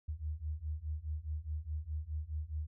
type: beating tone pair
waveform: sine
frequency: 74.4 / 79.2 Hz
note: D2 / D#2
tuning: +23 / +31 cents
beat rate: 4.8 Hz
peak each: -40 / -39 dBFS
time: 0.08-2.67 s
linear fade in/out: 10 ms
effects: none

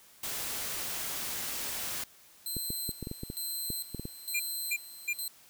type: noise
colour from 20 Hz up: white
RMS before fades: -36 dBFS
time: 0.23-2.04 s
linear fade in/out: 5 ms
type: tone with tremolo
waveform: 5% pulse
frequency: 4093 Hz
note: C8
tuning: 39 cents flat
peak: -27 dBFS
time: 2.46-5.28 s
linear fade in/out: 2 ms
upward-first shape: square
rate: 1.1 Hz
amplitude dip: 75%
type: clicks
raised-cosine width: 3 ms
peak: -24 dBFS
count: 12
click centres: 2.567 / 2.704 / 2.892 / 3.027 / 3.071 / 3.114 / 3.234 / 3.301 / 3.703 / 3.947 / 3.996 / 4.054 s
type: tone bursts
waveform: square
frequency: 2400 Hz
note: D7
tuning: 37 cents sharp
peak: -29 dBFS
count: 3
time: 4.34-5.134 s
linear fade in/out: 10 ms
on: 58 ms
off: 310 ms
effects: white hiss -58 dBFS RMS until 5.49 s

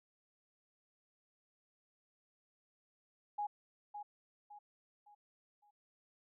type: tone with echo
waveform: sine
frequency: 828 Hz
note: G#5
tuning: 5 cents flat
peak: -35 dBFS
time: 3.38-3.47 s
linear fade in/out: 10 ms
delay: 560 ms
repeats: 4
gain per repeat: -8 dB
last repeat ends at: 5.71 s
effects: none

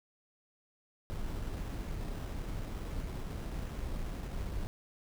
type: noise with sample-and-hold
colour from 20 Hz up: brown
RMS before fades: -38 dBFS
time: 1.1-4.67 s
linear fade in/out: 0 ms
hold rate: 4410 Hz
effects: none

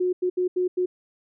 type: tone bursts at uneven times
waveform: sine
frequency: 363.3 Hz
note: F#4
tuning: 32 cents flat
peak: -20 dBFS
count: 5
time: 0-0.13 / 0.22-0.3 / 0.37-0.48 / 0.56-0.68 / 0.77-0.86 s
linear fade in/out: 10 ms
effects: none

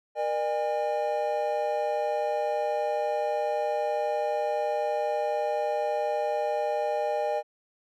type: tone cluster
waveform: triangle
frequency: 472.1 / 604 / 813 Hz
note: A#4 / D5 / G#5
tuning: +22 / +48 / -37 cents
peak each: -31 / -26 / -28 dBFS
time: 0.15-7.43 s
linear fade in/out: 50 ms
effects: none

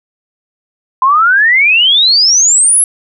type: exponential sweep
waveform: sine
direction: up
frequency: 1016 to 11175 Hz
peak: -5 dBFS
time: 1.02-2.84 s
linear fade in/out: 2 ms
effects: none

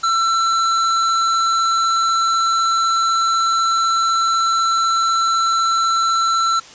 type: tone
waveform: square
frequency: 1342 Hz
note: E6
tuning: 31 cents sharp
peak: -15 dBFS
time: 0.03-6.6 s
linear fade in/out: 10 ms
effects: white hiss -40 dBFS RMS until 6.74 s + resampled to 16000 Hz

